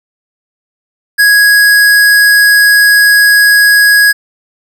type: tone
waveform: square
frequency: 1661.2 Hz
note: G#6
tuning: in tune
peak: -4 dBFS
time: 1.18-4.13 s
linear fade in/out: 20 ms
effects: none